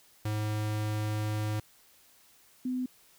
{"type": "tone pair in turn", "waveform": ["square", "sine"], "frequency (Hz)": [106.6, 253.5], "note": ["G#2", "B3"], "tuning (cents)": [46, 45], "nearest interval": "octave + minor third", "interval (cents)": 1499, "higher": "second", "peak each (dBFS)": [-30, -29], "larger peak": "second", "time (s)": [[0.25, 1.6], [2.65, 2.86]], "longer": "first", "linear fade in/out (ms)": 5, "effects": ["white hiss -61 dBFS RMS until 3.18 s"]}